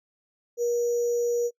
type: tone with sample-and-hold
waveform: sine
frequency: 476.5 Hz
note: A#4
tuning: 38 cents sharp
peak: -22 dBFS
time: 0.57-1.51 s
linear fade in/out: 50 ms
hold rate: 6300 Hz
effects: noise-tail reverb RT60 0.1 s tail -26 dB re dry + low-pass 11000 Hz 12 dB/octave